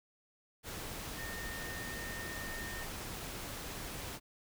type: tone in noise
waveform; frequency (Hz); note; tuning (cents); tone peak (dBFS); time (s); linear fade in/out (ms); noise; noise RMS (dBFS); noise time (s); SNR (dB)
sine; 1831; A#6; -32; -44; 1.15-2.87; 50; pink; -43; 0.63-4.2; -4
effects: none